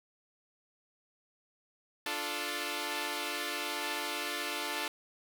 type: chord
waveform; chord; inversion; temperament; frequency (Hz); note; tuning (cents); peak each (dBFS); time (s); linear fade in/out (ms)
5% pulse; D minor; none; equal; 293.7 / 349.2 / 440; D4 / F4 / A4; 0 / 0 / 0; -27; 2.06-4.88; 2
effects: none